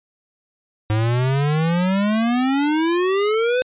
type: exponential sweep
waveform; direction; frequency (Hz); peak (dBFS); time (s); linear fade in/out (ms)
square; up; 105.6 to 513; -17; 0.9-3.62; 0
effects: resampled to 8000 Hz